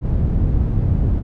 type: low-pass noise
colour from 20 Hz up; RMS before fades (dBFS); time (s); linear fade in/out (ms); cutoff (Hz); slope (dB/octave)
white; -17; 0.01-1.23; 50; 110; 12
effects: none